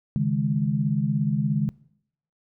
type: chord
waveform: sine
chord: C# suspended second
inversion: none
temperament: equal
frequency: 138.59 / 155.56 / 207.7 Hz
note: C#3 / D#3 / G#3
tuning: 0 / 0 / 0 cents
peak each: -25 dBFS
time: 0.16-1.69 s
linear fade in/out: 0 ms
effects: noise-tail reverb RT60 0.7 s tail -22 dB re dry